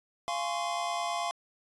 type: chord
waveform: square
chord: Db major seventh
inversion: first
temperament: just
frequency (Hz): 693 / 831.5 / 1039.4 / 1108.7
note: F5 / Ab5 / C6 / Db6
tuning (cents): -14 / +2 / -12 / 0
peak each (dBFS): -34 / -39 / -37 / -39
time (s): 0.28-1.31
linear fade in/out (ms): 0
effects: resampled to 22050 Hz